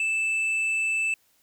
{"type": "tone with hard clipping", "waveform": "sine", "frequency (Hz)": 2637, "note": "E7", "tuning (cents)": 0, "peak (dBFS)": -24, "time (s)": [0, 1.14], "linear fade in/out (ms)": 2, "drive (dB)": 4, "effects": ["white hiss -65 dBFS RMS until 1.42 s"]}